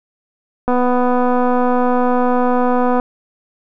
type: click train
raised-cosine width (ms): 1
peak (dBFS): -4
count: 576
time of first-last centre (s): 0.68-2.999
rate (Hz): 248
effects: none